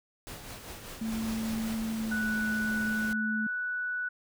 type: noise with tremolo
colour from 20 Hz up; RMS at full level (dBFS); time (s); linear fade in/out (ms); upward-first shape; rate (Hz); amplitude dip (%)
pink; -42; 0.27-1.75; 0; sine; 5.1; 45
type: tone with pitch glide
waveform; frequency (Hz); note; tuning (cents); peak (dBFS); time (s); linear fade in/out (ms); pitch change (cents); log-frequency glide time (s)
sine; 222.8 to 218.7; A3 to A3; +22 to -10; -30; 1.01-3.47; 5; -32; 1.9-2.28
type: noise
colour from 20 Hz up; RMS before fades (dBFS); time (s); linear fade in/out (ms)
pink; -42; 1.12-3.13; 0
type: tone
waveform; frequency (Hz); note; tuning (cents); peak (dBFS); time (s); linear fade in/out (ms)
sine; 1480; F#6; 0; -30; 2.11-4.09; 10
effects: none